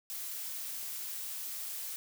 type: noise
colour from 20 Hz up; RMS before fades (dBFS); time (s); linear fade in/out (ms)
blue; -40; 0.1-1.96; 0
effects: none